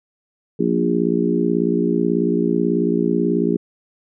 harmonic tone with a mistuned harmonic, 58.27 Hz, A#1, in tune, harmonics 3 / 4 / 5 / 6 / 7, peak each -22 / -22 / -22 / -22 / -22 dBFS, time 0.59-3.57 s, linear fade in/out 10 ms, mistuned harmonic 3, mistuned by +20 cents, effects none

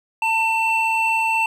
triangle tone pair together, 896.3 / 2686 Hz, A5 / E7, +32 / +32 cents, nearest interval octave + perfect fifth, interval 1900 cents, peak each -18 dBFS, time 0.22-1.46 s, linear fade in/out 2 ms, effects none

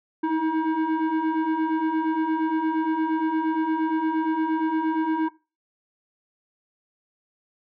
sine tone with frequency modulation, 321.3 Hz, E4, 44 cents flat, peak -19 dBFS, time 0.23-5.29 s, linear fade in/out 10 ms, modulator 634 Hz, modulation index 1.1, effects noise-tail reverb RT60 0.3 s tail -20 dB re dry + tanh soft clip ceiling -19 dBFS

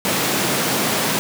pink high-pass noise, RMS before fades -20 dBFS, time 0.05-1.19 s, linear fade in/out 0 ms, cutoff 140 Hz, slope 24 dB/octave, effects none

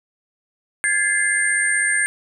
sine tone cluster, 1624 / 1720 / 2083 / 8710 Hz, G#6 / A6 / C7 / C#9, -39 / -40 / -8 / -31 cents, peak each -22 dBFS, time 0.84-2.06 s, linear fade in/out 0 ms, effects none

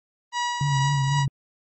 sawtooth tone with tremolo, 966 Hz, B5, 39 cents flat, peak -19 dBFS, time 0.32-1.26 s, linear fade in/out 50 ms, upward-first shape sine, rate 2.5 Hz, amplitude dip 45%
sine tone with vibrato, 138.9 Hz, C#3, 4 cents sharp, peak -20 dBFS, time 0.61-1.28 s, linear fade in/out 2 ms, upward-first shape triangle, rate 4.1 Hz, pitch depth 72 cents each way
effects MP3 32 kbps

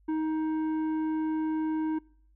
sine tone with tanh clipping, 313.9 Hz, D#4, 15 cents sharp, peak -28 dBFS, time 0.08-1.99 s, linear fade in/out 10 ms, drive 9 dB, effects noise-tail reverb RT60 0.6 s tail -25 dB re dry + added 50 Hz sine -59 dBFS peak until 2.35 s

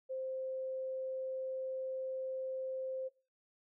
sine tone, 523.3 Hz, C5, in tune, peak -37 dBFS, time 0.09-3.09 s, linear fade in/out 20 ms, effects noise-tail reverb RT60 0.3 s tail -19 dB re dry

